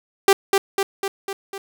sawtooth tone with echo, 392.7 Hz, G4, 3 cents sharp, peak -6 dBFS, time 0.28-0.33 s, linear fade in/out 2 ms, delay 250 ms, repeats 5, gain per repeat -4 dB, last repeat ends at 1.58 s, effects none

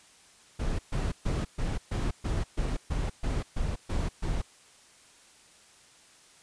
brown noise bursts, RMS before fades -29 dBFS, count 12, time 0.59-4.42 s, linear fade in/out 10 ms, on 200 ms, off 130 ms, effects white hiss -57 dBFS RMS until 6.42 s + resampled to 22050 Hz

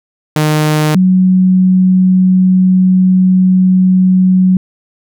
sawtooth / sine tone pair in turn, 153 / 185.42 Hz, D#3 / F#3, -29 / +4 cents, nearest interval minor third, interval 333 cents, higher second, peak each -5 dBFS, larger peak neither, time 0.36-0.95 / 0.95-4.57 s, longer second, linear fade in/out 2 ms, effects none

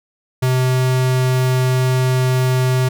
square tone, 128.5 Hz, C3, 31 cents flat, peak -14 dBFS, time 0.42-2.89 s, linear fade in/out 10 ms, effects none

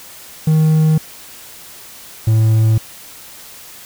triangle tone pair in turn, 156.7 / 110.61 Hz, D#3 / A2, +13 / +10 cents, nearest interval tritone, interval 603 cents, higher first, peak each -7 dBFS, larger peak neither, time 0.47-0.98 / 2.27-2.78 s, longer neither, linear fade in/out 5 ms, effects white hiss -37 dBFS RMS until 3.85 s

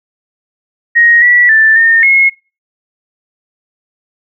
sine tone with pitch steps, 1877 / 1950 / 1767 / 1824 / 2167 Hz, A#6 / B6 / A6 / A#6 / C#7, +11 / -23 / +7 / -38 / -40 cents, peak -4 dBFS, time 0.95-2.3 s, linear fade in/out 20 ms, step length 270 ms, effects noise-tail reverb RT60 0.3 s tail -22 dB re dry

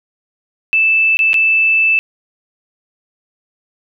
sine tone with dropouts, 2637 Hz, E7, in tune, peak -9 dBFS, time 0.73-1.99 s, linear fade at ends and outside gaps 0 ms, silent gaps 1.17-1.191 / 1.332-1.342 s, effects none

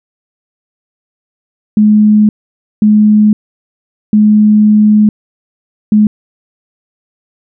sine tone bursts at uneven times, 211.7 Hz, G#3, 33 cents sharp, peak -3 dBFS, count 4, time 1.77-2.29 / 2.82-3.33 / 4.13-5.09 / 5.92-6.07 s, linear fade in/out 2 ms, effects none

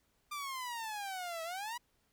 sawtooth exponential two-way sweep, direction down then up, 1199 to 644 to 991 Hz, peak -35 dBFS, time 0.31-1.78 s, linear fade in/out 10 ms, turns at 1.43 s, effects pink hiss -75 dBFS RMS until 2.12 s

